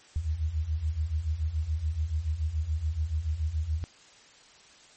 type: beating tone pair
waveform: sine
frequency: 73.6 / 80.6 Hz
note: D2 / E2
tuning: +4 / -38 cents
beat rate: 7 Hz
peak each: -32 / -28 dBFS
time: 0.16-3.84 s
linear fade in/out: 0 ms
effects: white hiss -55 dBFS RMS until 4.96 s + MP3 32 kbps